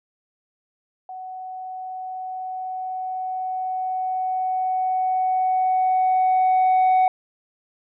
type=tone with level ramp; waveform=sine; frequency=746 Hz; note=F#5; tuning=14 cents sharp; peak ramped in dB=-32 to -11 dBFS; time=1.09-7.08 s; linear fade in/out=2 ms; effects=tanh soft clip ceiling -13 dBFS